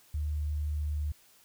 sine tone, 74.8 Hz, D2, 32 cents sharp, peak -29 dBFS, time 0.14-1.12 s, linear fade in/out 5 ms, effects white hiss -61 dBFS RMS until 1.44 s

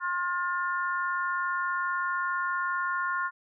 harmonic tone, 355.3 Hz, F4, 30 cents sharp, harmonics 3 / 4 / 5, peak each -30 / -30 / -36 dBFS, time 0-3.31 s, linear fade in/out 50 ms, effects none

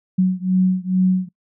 sine beating tone pair, 184.3 / 186.6 Hz, F#3 / F#3, -7 / +15 cents, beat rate 2.3 Hz, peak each -17 / -18 dBFS, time 0.18-1.29 s, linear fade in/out 10 ms, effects noise-tail reverb RT60 0.1 s tail -23 dB re dry

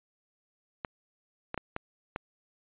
clicks, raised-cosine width 0.5 ms, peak -18 dBFS, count 5, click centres 0.848 / 1.544 / 1.577 / 1.764 / 2.161 s, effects resampled to 8000 Hz

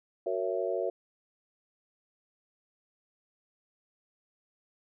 sine chord, F# dominant seventh, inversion none, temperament just, 370 / 462.5 / 555 / 666 Hz, F#4 / A#4 / C#5 / E5, 0 / -14 / +2 / +18 cents, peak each -34 dBFS, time 0.26-0.9 s, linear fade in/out 5 ms, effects none

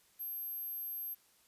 sine tone, 12480 Hz, G9, 9 cents flat, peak -38 dBFS, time 0.19-1.15 s, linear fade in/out 20 ms, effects white hiss -68 dBFS RMS until 1.47 s + resampled to 32000 Hz

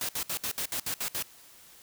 white noise bursts, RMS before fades -32 dBFS, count 9, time 0.01-1.225 s, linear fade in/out 2 ms, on 79 ms, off 63 ms, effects white hiss -54 dBFS RMS until 1.82 s

